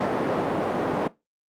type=band-pass noise; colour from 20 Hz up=white; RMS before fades=-25 dBFS; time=0-1.08 s; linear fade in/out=10 ms; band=180 to 630 Hz; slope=12 dB/octave; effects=noise-tail reverb RT60 0.2 s tail -18 dB re dry + Opus 48 kbps